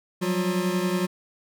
square tone cluster, 179.2 / 190 / 357.1 Hz, F3 / F#3 / F4, +45 / +46 / +39 cents, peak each -28 dBFS, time 0.21-1.07 s, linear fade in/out 20 ms, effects none

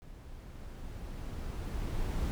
brown noise with level ramp, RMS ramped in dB -49 to -32 dBFS, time 0.02-2.31 s, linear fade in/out 0 ms, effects none

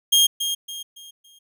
sawtooth tone with echo, 3231 Hz, G#7, 48 cents flat, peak -10 dBFS, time 0.12-0.27 s, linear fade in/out 10 ms, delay 280 ms, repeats 4, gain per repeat -9 dB, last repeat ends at 1.39 s, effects none

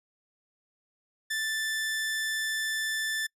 sawtooth tone, 1762 Hz, A6, 2 cents sharp, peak -25 dBFS, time 1.3-3.27 s, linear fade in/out 10 ms, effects noise-tail reverb RT60 0.1 s tail -26 dB re dry + resampled to 32000 Hz

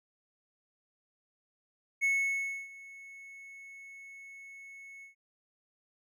triangle tone with ADSR envelope, 2200 Hz, C#7, 14 cents flat, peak -23 dBFS, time 2.01-5.15 s, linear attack 29 ms, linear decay 640 ms, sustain -22 dB, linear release 120 ms, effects none

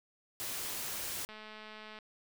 white noise, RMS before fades -39 dBFS, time 0.4-1.25 s, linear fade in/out 0 ms
click train, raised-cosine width 0.3 ms, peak -33 dBFS, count 151, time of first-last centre 1.29-1.988 s, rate 215 Hz
effects none

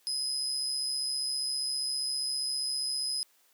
35% pulse tone with amplitude modulation, 5050 Hz, D#8, 25 cents sharp, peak -25 dBFS, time 0.07-3.23 s, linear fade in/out 0 ms, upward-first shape sine, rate 135 Hz, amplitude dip 50%, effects white hiss -66 dBFS RMS until 3.53 s + high-pass 300 Hz 12 dB/octave

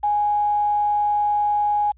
sine tone with quantisation, 830 Hz, G#5, 1 cent flat, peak -17 dBFS, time 0.03-1.92 s, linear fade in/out 10 ms, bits 7, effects added 60 Hz sine -49 dBFS peak until 1.97 s + resampled to 8000 Hz

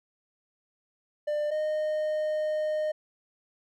triangle tone pair in turn, 596 / 614.5 Hz, D5 / D#5, +25 / -22 cents, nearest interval minor second, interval 53 cents, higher second, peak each -24 dBFS, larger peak neither, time 1.27-1.51 / 1.51-2.92 s, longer second, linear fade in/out 10 ms, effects none

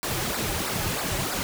pink noise with flanger, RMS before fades -28 dBFS, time 0.03-1.43 s, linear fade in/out 0 ms, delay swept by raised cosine 0.31 to 4.51 ms, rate 3.1 Hz, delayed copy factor -0.8, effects none

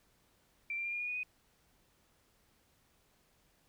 sine tone with pitch steps, 2349 / 2372 / 2396 / 2419 / 2443 / 2467 / 2492 Hz, D7 / D7 / D7 / D#7 / D#7 / D#7 / D#7, 0 / +17 / +34 / -49 / -32 / -15 / +2 cents, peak -35 dBFS, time 0.7-1.232 s, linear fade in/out 2 ms, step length 76 ms, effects pink hiss -71 dBFS RMS until 3.68 s

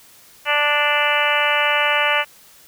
harmonic tone, 293.7 Hz, D4, in tune, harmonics 2 / 3 / 4 / 5 / 6 / 7 / 8 / 9 / 10, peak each -24 / -24 / -24 / -24 / -24 / -24 / -24 / -24 / -24 dBFS, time 0.45-2.25 s, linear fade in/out 50 ms, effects white hiss -48 dBFS RMS until 2.67 s

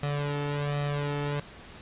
sawtooth tone with flanger, 144.8 Hz, D3, 24 cents flat, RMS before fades -30 dBFS, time 0.03-1.4 s, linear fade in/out 2 ms, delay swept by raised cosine 1.6 to 2.27 ms, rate 1.3 Hz, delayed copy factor +0.8, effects pink hiss -47 dBFS RMS until 1.81 s + resampled to 8000 Hz

